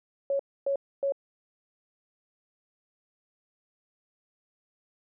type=tone bursts; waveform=sine; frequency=554.4 Hz; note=C#5; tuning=in tune; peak=-24 dBFS; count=3; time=0.3-1.122 s; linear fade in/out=2 ms; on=94 ms; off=270 ms; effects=none